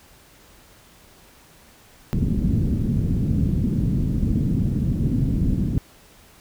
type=low-pass noise; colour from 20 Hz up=white; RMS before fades=-21 dBFS; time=2.13-5.78 s; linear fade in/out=0 ms; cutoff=230 Hz; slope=24 dB/octave; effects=pink hiss -51 dBFS RMS until 6.4 s